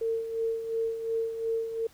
sine tone with tremolo, 453.3 Hz, A#4, 48 cents flat, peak -25 dBFS, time 0.01-1.87 s, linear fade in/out 5 ms, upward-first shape sine, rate 2.8 Hz, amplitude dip 60%, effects pink hiss -58 dBFS RMS until 1.93 s

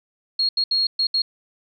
sine tone bursts at uneven times, 4284 Hz, C8, 40 cents sharp, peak -17 dBFS, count 5, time 0.39-0.49 / 0.57-0.64 / 0.71-0.87 / 0.99-1.07 / 1.14-1.22 s, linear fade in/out 5 ms, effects none

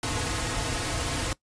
pink noise with comb filter, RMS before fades -29 dBFS, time 0.03-1.33 s, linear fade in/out 2 ms, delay 5.1 ms, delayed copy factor -0.8, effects noise-tail reverb RT60 0.1 s tail -19 dB re dry + resampled to 22050 Hz

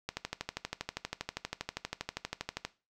click train, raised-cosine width 0.2 ms, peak -17 dBFS, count 33, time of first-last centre 0.09-2.65 s, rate 12.5 Hz, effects noise-tail reverb RT60 0.3 s tail -17 dB re dry

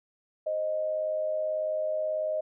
sine tone pair together, 523.3 / 621.6 Hz, C5 / D#5, 0 / -2 cents, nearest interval minor third, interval 298 cents, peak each -37 / -27 dBFS, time 0.46-2.41 s, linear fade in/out 10 ms, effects none

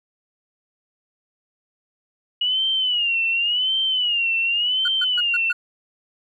sine tone with vibrato, 2900 Hz, F#7, 35 cents flat, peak -18 dBFS, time 2.41-5.52 s, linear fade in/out 5 ms, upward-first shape sine, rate 0.9 Hz, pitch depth 130 cents each way
triangle tone bursts, 1448 Hz, F#6, 38 cents flat, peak -21 dBFS, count 5, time 4.85-5.53 s, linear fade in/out 5 ms, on 32 ms, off 130 ms
effects none

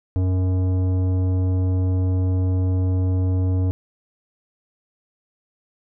triangle tone with tanh clipping, 92.5 Hz, F#2, in tune, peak -19 dBFS, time 0.16-3.71 s, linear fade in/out 0 ms, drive 17 dB, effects none

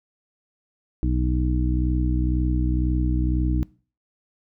harmonic tone, 62 Hz, B1, 7 cents sharp, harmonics 1 / 2 / 3 / 4 / 5, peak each -21 / -27 / -31 / -33 / -28 dBFS, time 1.03-3.63 s, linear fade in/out 0 ms, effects noise-tail reverb RT60 0.4 s tail -22 dB re dry

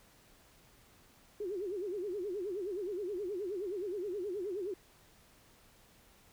sine tone with vibrato, 385 Hz, G4, 31 cents flat, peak -35 dBFS, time 1.4-4.74 s, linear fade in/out 5 ms, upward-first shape sine, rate 9.5 Hz, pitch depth 180 cents each way, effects pink hiss -63 dBFS RMS until 6.32 s

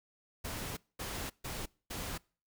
pink noise bursts at uneven times, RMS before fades -40 dBFS, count 4, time 0.44-0.77 / 0.99-1.3 / 1.44-1.66 / 1.9-2.18 s, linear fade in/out 10 ms, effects noise-tail reverb RT60 0.4 s tail -25 dB re dry

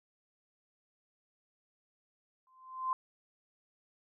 sine tone with exponential growth, 1038 Hz, C6, 14 cents flat, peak -27 dBFS, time 2.47-2.93 s, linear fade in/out 1 ms, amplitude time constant 100 ms, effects none

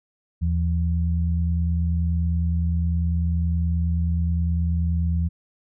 sine tone pair together, 80.35 / 170 Hz, E2 / F3, -44 / -46 cents, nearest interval octave + minor second, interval 1298 cents, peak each -20 / -26 dBFS, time 0.41-5.29 s, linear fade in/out 20 ms, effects none

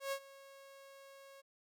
sawtooth tone with ADSR envelope, 548 Hz, C#5, 20 cents flat, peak -31 dBFS, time 0-1.42 s, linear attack 120 ms, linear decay 71 ms, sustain -20 dB, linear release 21 ms, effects none

